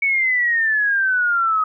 sine exponential sweep, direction down, 2243 to 1258 Hz, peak -15 dBFS, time 0.02-1.64 s, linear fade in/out 5 ms, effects none

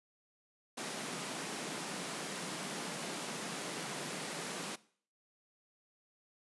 pink high-pass noise, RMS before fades -41 dBFS, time 0.77-4.76 s, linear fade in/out 10 ms, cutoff 150 Hz, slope 48 dB/octave, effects noise-tail reverb RT60 0.5 s tail -19 dB re dry + resampled to 24000 Hz

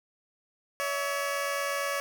15% pulse tone pair together, 564 / 652.3 Hz, C#5 / E5, +30 / -18 cents, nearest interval minor third, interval 252 cents, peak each -23 / -30 dBFS, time 0.8-2 s, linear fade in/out 0 ms, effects none

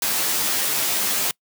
white noise with comb filter, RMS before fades -22 dBFS, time 0.02-1.31 s, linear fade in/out 2 ms, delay 12 ms, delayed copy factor -0.8, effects noise-tail reverb RT60 0.1 s tail -25 dB re dry + high-pass 150 Hz 12 dB/octave

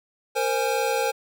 square tone cluster, 461.9 / 524 / 825 Hz, A#4 / C5 / G#5, -16 / +2 / -12 cents, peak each -27 dBFS, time 0.35-1.12 s, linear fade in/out 20 ms, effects none

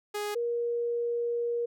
sawtooth / sine tone pair in turn, 415.3 / 473.4 Hz, G#4 / A#4, 0 / +27 cents, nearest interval major second, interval 227 cents, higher second, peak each -27 dBFS, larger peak neither, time 0.14-0.35 / 0.35-1.66 s, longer second, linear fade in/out 10 ms, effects none

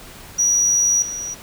sine tone with level steps, 5800 Hz, F#8, 35 cents flat, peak -11 / -25 dBFS, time 0.38-1.35 s, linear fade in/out 20 ms, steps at 1.02 s, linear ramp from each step 2 ms, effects tanh soft clip ceiling -13 dBFS + pink hiss -40 dBFS RMS until 1.42 s

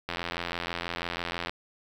click train, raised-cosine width 0.3 ms, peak -15 dBFS, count 122, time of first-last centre 0.09-1.495 s, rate 86.1 Hz, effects 8-bit

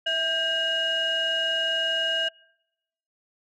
sine tone cluster, 654 / 1595 / 2878 Hz, E5 / G6 / F#7, -14 / +30 / -49 cents, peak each -29 / -27 / -23 dBFS, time 0.06-2.29 s, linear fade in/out 10 ms, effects noise-tail reverb RT60 0.9 s tail -26 dB re dry + tanh soft clip ceiling -18 dBFS

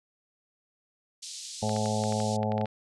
white band-pass noise, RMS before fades -41 dBFS, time 1.22-2.37 s, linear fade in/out 10 ms, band 3600 to 7700 Hz, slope 24 dB/octave
harmonic tone, 107.3 Hz, A2, 43 cents flat, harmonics 1 / 2 / 4 / 5 / 6 / 7 / 8, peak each -31 / -31 / -37 / -34 / -36 / -35 / -36 dBFS, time 1.62-2.66 s, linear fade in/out 10 ms
clicks, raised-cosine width 0.3 ms, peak -23 dBFS, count 11, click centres 1.694 / 1.764 / 1.858 / 2.038 / 2.124 / 2.202 / 2.431 / 2.52 / 2.58 / 2.613 / 2.657 s
effects resampled to 24000 Hz

